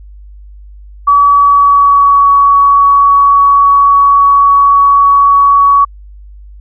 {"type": "tone with pitch glide", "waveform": "sine", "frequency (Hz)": [1141, 1125.9], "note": ["C#6", "C#6"], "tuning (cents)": [50, 27], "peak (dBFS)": -3, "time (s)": [1.07, 5.85], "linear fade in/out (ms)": 10, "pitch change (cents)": -23, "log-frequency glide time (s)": [1.28, 2.26], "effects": ["added 50 Hz sine -30 dBFS peak until 6.6 s"]}